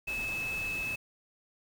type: tone in noise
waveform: sine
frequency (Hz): 2600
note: E7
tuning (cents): -24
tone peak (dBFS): -32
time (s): 0.07-0.96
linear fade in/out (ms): 10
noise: pink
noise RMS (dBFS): -43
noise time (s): 0.07-0.96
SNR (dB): +8
effects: none